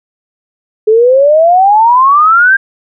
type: exponential sweep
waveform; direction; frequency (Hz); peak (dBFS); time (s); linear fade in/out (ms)
sine; up; 423.6 to 1615; -3; 0.87-2.57; 10
effects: none